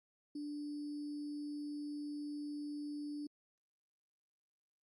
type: tone with sample-and-hold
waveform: sine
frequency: 293.7 Hz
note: D4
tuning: in tune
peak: -40 dBFS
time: 0.35-3.27 s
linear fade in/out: 5 ms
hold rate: 4900 Hz
effects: low-pass 8000 Hz 12 dB/octave + Opus 48 kbps